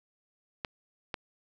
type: clicks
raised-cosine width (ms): 0.3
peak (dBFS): -17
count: 2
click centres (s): 0.648 / 1.142
effects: none